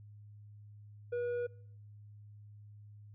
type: tone with tanh clipping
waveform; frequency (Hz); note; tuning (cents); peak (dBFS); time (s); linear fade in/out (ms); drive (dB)
sine; 483.2; B4; -38; -34; 1.12-1.47; 10; 6
effects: noise-tail reverb RT60 0.7 s tail -26 dB re dry + added 104 Hz sine -51 dBFS peak until 3.14 s